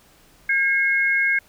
sine tone pair together, 1616 / 2166 Hz, G#6 / C#7, -48 / -41 cents, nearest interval perfect fourth, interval 507 cents, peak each -20 / -19 dBFS, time 0.49-1.39 s, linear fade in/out 5 ms, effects pink hiss -54 dBFS RMS until 1.48 s

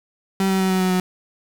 35% pulse tone with pitch steps, 192.6 / 190.72 / 188.85 / 187.01 / 185.18 / 183.37 Hz, G3 / G3 / F#3 / F#3 / F#3 / F#3, -30 / -47 / +36 / +19 / +2 / -15 cents, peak -15 dBFS, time 0.4-1 s, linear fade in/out 2 ms, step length 100 ms, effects 7-bit

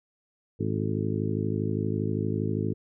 harmonic tone with a mistuned harmonic, 52.5 Hz, G#1, 19 cents sharp, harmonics 2 / 3 / 4 / 5 / 6 / 7 / 8, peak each -30 / -32 / -33 / -34 / -35 / -35 / -36 dBFS, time 0.59-2.74 s, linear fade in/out 20 ms, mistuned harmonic 8, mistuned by +58 cents, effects none

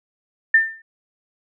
sine tone with exponential decay, 1795 Hz, A6, 34 cents sharp, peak -7 dBFS, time 0.54-0.82 s, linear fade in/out 5 ms, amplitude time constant 59 ms, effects none

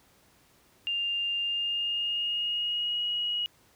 sine tone with pitch glide, 2800 to 2899 Hz, F7 to F#7, +4 to -36 cents, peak -27 dBFS, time 0.87-3.46 s, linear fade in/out 0 ms, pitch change +60 cents, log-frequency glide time 1.41-3.02 s, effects pink hiss -62 dBFS RMS until 3.75 s + high-pass 60 Hz 12 dB/octave

